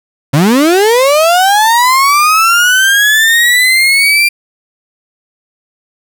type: linear sweep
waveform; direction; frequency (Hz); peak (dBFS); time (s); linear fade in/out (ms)
35% pulse; up; 129.4 to 2386; -4; 0.33-4.29; 10
effects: none